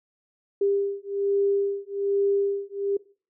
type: beating tone pair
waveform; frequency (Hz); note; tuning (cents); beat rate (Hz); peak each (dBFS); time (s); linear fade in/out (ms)
sine; 398.6 / 399.8; G4 / G4; +29 / +34; 1.2; -25; 0.61-2.97; 5
effects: noise-tail reverb RT60 0.4 s tail -20 dB re dry